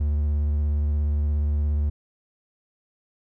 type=tone with vibrato; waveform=triangle; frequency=73.8 Hz; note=D2; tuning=9 cents sharp; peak=-18 dBFS; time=0-1.9 s; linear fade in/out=10 ms; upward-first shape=triangle; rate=17 Hz; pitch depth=30 cents each way; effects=none